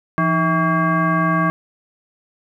sine tone with frequency modulation, 650 Hz, E5, 24 cents flat, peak -14 dBFS, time 0.18-1.5 s, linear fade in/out 0 ms, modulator 481 Hz, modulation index 1.9, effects 9-bit

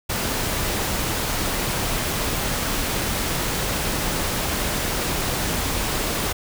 pink noise, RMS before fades -24 dBFS, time 0.09-6.33 s, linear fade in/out 10 ms, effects none

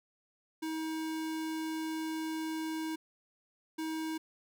square tone bursts at uneven times, 318 Hz, D#4, 38 cents sharp, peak -35 dBFS, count 2, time 0.62-2.96 / 3.78-4.18 s, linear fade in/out 10 ms, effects none

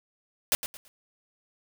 white noise with echo, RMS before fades -23 dBFS, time 0.52-0.55 s, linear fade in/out 0 ms, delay 110 ms, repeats 3, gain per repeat -11 dB, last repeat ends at 0.88 s, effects none

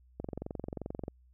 click train, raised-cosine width 2 ms, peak -24 dBFS, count 21, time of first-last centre 0.2-1.081 s, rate 22.7 Hz, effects added 62 Hz sine -59 dBFS peak until 1.33 s

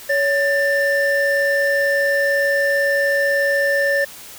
triangle tone pair together, 561.3 / 1782 Hz, C#5 / A6, +22 / +22 cents, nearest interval octave + minor sixth, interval 2000 cents, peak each -16 dBFS, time 0.09-4.05 s, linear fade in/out 10 ms, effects white hiss -38 dBFS RMS until 4.38 s

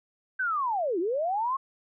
sine linear two-way sweep, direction down then up, 1568 to 320.4 to 1100 Hz, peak -25 dBFS, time 0.39-1.57 s, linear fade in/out 10 ms, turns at 0.99 s, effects none

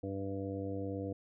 harmonic tone with a mistuned harmonic, 98 Hz, G2, in tune, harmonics 1 / 2 / 3 / 4 / 5 / 6 / 7, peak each -41 / -46 / -40 / -50 / -41 / -53 / -50 dBFS, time 0.03-1.13 s, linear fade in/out 5 ms, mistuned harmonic 7, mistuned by -21 cents, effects none

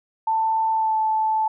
sine tone with pitch glide, 888 to 874.3 Hz, A5 to A5, +16 to -11 cents, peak -18 dBFS, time 0.27-1.48 s, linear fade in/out 5 ms, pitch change -27 cents, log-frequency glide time 0.72-0.97 s, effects none

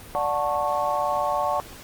sine chord, D major seventh, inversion none, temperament just, 587.3 / 734.2 / 881 / 1101.2 Hz, D5 / F#5 / A5 / C#6, 0 / -14 / +2 / -12 cents, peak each -27 dBFS, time 0.15-1.6 s, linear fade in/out 0 ms, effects pink hiss -43 dBFS RMS until 1.83 s + Opus 32 kbps

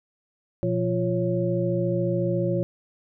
sine tone cluster, 121.2 / 175.3 / 348.1 / 552 Hz, B2 / F3 / F4 / C#5, -32 / +7 / -6 / -7 cents, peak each -27 dBFS, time 0.63-2.63 s, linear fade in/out 0 ms, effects none

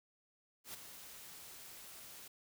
white noise with ADSR envelope, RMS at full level -45 dBFS, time 0.64-2.28 s, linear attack 98 ms, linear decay 11 ms, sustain -8 dB, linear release 6 ms, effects none

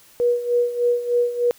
sine tone with tremolo, 482.6 Hz, B4, 40 cents flat, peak -14 dBFS, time 0.2-1.51 s, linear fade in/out 0 ms, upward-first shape sine, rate 3.3 Hz, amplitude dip 75%, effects white hiss -51 dBFS RMS until 1.58 s

